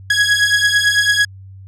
sawtooth beating tone pair, 1661.2 / 1670.2 Hz, G#6 / G#6, 0 / +9 cents, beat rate 9 Hz, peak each -11 dBFS, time 0.1-1.25 s, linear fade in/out 5 ms, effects added 96 Hz sine -34 dBFS peak until 1.67 s + low-pass 8000 Hz 12 dB/octave

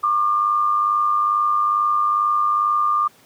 sine tone pair together, 1097.7 / 1200 Hz, C#6 / D6, -17 / +37 cents, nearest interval major second, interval 154 cents, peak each -25 / -16 dBFS, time 0.03-3.08 s, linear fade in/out 10 ms, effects pink hiss -52 dBFS RMS until 3.25 s + high-pass 150 Hz 12 dB/octave

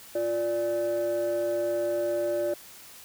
sine tone pair together, 348.8 / 586.6 Hz, F4 / D5, -2 / -2 cents, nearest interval major sixth, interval 900 cents, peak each -28 / -24 dBFS, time 0.15-2.54 s, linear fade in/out 5 ms, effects tanh soft clip ceiling -22 dBFS + white hiss -48 dBFS RMS until 3.04 s

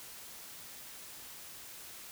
silence, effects white hiss -49 dBFS RMS until 2.11 s

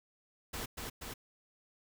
pink noise with echo, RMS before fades -40 dBFS, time 0.53-0.66 s, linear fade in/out 10 ms, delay 240 ms, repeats 2, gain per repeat -2 dB, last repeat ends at 1.14 s, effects none

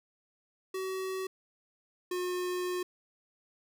square tone pair in turn, 378.2 / 360.7 Hz, F#4 / F#4, +38 / -44 cents, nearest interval minor second, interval 82 cents, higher first, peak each -34 / -32 dBFS, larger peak second, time 0.74-1.27 / 2.11-2.83 s, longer second, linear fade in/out 5 ms, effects none

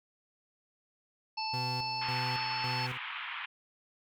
harmonic tone, 880 Hz, A5, in tune, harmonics 1 / 3 / 5 / 6, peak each -35 / -41 / -39 / -41 dBFS, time 1.37-2.87 s, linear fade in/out 10 ms
40% pulse tone with tremolo, 125.9 Hz, B2, 34 cents sharp, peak -35 dBFS, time 1.53-2.98 s, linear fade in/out 10 ms, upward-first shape square, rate 1.8 Hz, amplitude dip 70%
white band-pass noise, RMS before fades -40 dBFS, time 2.01-3.46 s, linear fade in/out 10 ms, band 900 to 3100 Hz, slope 48 dB/octave
effects none

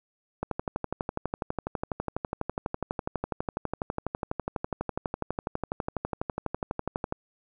click train, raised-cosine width 1 ms, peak -15 dBFS, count 82, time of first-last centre 0.43-7.124 s, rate 12.1 Hz, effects none

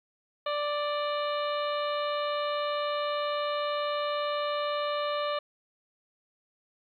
harmonic tone with a mistuned harmonic, 587.3 Hz, D5, in tune, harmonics 1 / 2 / 3 / 4 / 5 / 6 / 7, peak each -30 / -32 / -42 / -43 / -41 / -42 / -46 dBFS, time 0.46-5.39 s, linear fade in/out 5 ms, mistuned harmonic 6, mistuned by +53 cents, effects 11-bit

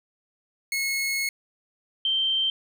sawtooth / sine tone pair in turn, 2178 / 3132 Hz, C#7 / G7, -31 / -2 cents, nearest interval tritone, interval 629 cents, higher second, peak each -21 dBFS, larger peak neither, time 0.72-1.29 / 2.05-2.5 s, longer first, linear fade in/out 2 ms, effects none

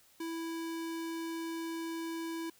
square tone, 329.6 Hz, E4, in tune, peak -37 dBFS, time 0.2-2.5 s, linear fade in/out 5 ms, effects white hiss -64 dBFS RMS until 2.59 s

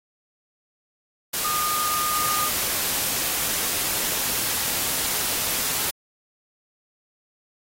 sine tone in noise, 1222 Hz, D#6, 32 cents flat, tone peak -24 dBFS, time 1.44-2.49 s, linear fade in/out 10 ms, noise white, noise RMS -25 dBFS, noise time 1.33-5.91 s, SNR -2 dB, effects AAC 48 kbps

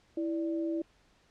sine tone pair together, 328.9 / 586 Hz, E4 / D5, -4 / -4 cents, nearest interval minor seventh, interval 1000 cents, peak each -30 / -39 dBFS, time 0.17-0.82 s, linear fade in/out 5 ms, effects pink hiss -66 dBFS RMS until 1.3 s + low-pass 6000 Hz 12 dB/octave

